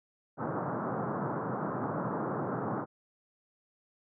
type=band-pass noise; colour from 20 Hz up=pink; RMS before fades=-34 dBFS; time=0.37-2.86 s; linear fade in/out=50 ms; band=120 to 1400 Hz; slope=48 dB/octave; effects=none